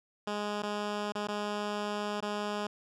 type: tone with dropouts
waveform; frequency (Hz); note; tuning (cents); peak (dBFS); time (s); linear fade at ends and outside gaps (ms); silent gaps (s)
10% pulse; 207.5; G#3; -1; -24; 0.27-2.67; 5; 0.623-0.631 / 1.122-1.152 / 1.273-1.284 / 2.205-2.224
effects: low-pass 6000 Hz 12 dB/octave